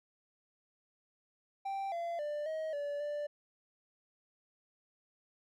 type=tone with pitch steps; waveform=triangle; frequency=783 / 682 / 592 / 632 / 577 / 588 Hz; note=G5 / F5 / D5 / D#5 / D5 / D5; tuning=-2 / -41 / +14 / +27 / -31 / +2 cents; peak=-33 dBFS; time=1.65-3.27 s; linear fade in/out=10 ms; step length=270 ms; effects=none